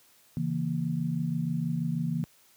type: chord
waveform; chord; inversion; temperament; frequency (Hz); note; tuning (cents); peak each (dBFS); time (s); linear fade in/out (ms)
sine; A# diminished; first; equal; 138.59 / 164.81 / 233.1; C#3 / E3 / A#3; 0 / 0 / 0; -33 / -29 / -33; 0.37-2.24; 0
effects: white hiss -61 dBFS RMS until 2.56 s + high-pass 60 Hz 12 dB/octave